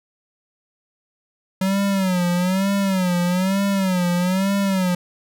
square tone with vibrato, 186.9 Hz, F#3, 18 cents sharp, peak -18 dBFS, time 1.61-4.95 s, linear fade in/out 5 ms, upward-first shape sine, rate 1.1 Hz, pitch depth 110 cents each way, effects none

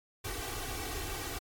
pink noise with comb filter, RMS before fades -38 dBFS, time 0.24-1.39 s, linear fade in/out 10 ms, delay 2.6 ms, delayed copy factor +1, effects AAC 64 kbps

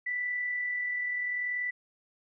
sine tone with amplitude modulation, 1975.5 Hz, B6, in tune, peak -28 dBFS, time 0.06-1.71 s, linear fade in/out 10 ms, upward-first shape sine, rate 40.6 Hz, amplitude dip 30%, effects none

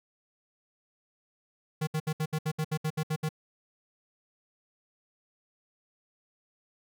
square tone bursts, 155.56 Hz, D#3, in tune, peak -28 dBFS, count 12, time 1.81-3.291 s, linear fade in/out 10 ms, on 62 ms, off 67 ms, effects none

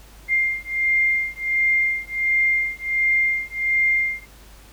sine beating tone pair, 2107 / 2108.4 Hz, C7 / C7, +12 / +13 cents, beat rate 1.4 Hz, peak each -21 dBFS, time 0.28-4.26 s, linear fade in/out 50 ms, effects added 51 Hz sine -45 dBFS peak until 4.72 s + pink hiss -49 dBFS RMS until 4.72 s

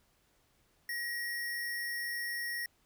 sine tone with sample-and-hold, 1898 Hz, A#6, 31 cents sharp, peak -34 dBFS, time 0.89-2.66 s, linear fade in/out 2 ms, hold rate 7350 Hz, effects pink hiss -71 dBFS RMS until 2.85 s

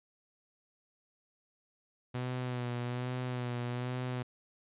sawtooth tone with vibrato, 123.9 Hz, B2, 6 cents sharp, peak -30 dBFS, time 2.14-4.23 s, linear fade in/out 10 ms, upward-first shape sine, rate 1.2 Hz, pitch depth 36 cents each way, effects resampled to 8000 Hz

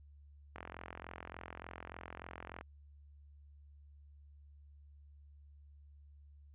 click train, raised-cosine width 0.5 ms, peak -30 dBFS, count 90, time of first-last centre 0.56-2.611 s, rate 43.4 Hz, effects added 72 Hz sine -56 dBFS peak until 6.54 s + resampled to 8000 Hz

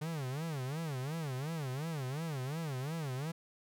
45% pulse tone with vibrato, 145.4 Hz, D3, 17 cents flat, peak -36 dBFS, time 0.01-3.32 s, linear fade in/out 10 ms, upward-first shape sine, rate 2.8 Hz, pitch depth 240 cents each way, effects none

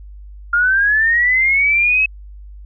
sine linear sweep, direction up, 1396 to 2585 Hz, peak -11 dBFS, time 0.53-2.06 s, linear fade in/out 5 ms, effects added 50 Hz sine -33 dBFS peak until 2.65 s

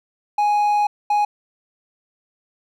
triangle tone bursts at uneven times, 830.6 Hz, G#5, in tune, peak -13 dBFS, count 2, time 0.38-0.87 / 1.1-1.25 s, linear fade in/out 5 ms, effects none

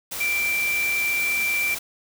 sine tone in noise, 2349 Hz, D7, in tune, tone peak -21 dBFS, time 0.2-1.75 s, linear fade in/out 10 ms, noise white, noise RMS -31 dBFS, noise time 0.11-1.79 s, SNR +7 dB, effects none

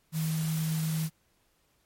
sine tone in noise, 158.7 Hz, D#3, 35 cents sharp, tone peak -27 dBFS, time 0.12-1.1 s, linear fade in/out 50 ms, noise white, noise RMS -40 dBFS, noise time 0.12-1.1 s, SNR +10 dB, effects pink hiss -70 dBFS RMS until 1.85 s + MP3 64 kbps

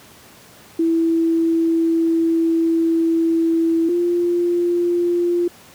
sine tone pair in turn, 329.6 / 348 Hz, E4 / F4, 0 / -6 cents, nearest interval minor second, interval 94 cents, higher second, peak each -14 / -15 dBFS, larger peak first, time 0.79-3.89 / 3.89-5.48 s, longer first, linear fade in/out 5 ms, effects pink hiss -45 dBFS RMS until 5.74 s + high-pass 100 Hz 12 dB/octave

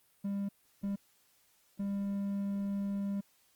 triangle tone bursts at uneven times, 199.4 Hz, G3, 30 cents sharp, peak -30 dBFS, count 3, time 0.24-0.49 / 0.83-0.96 / 1.79-3.21 s, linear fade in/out 10 ms, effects white hiss -69 dBFS RMS until 3.55 s + Opus 32 kbps

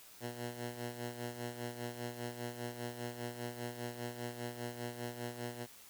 10% pulse tone with tremolo, 120 Hz, B2, 49 cents flat, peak -30 dBFS, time 0.2-5.67 s, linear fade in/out 50 ms, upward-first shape sine, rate 5 Hz, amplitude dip 65%, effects white hiss -57 dBFS RMS until 5.89 s

